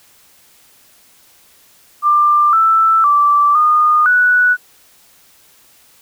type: tone with pitch steps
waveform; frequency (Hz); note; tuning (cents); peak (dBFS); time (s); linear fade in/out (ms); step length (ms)
sine; 1189 / 1324 / 1166 / 1223 / 1476; D6 / E6 / D6 / D#6 / F#6; +21 / +7 / -13 / -30 / -5; -8; 2.02-4.57; 50; 510
effects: white hiss -49 dBFS RMS until 6.01 s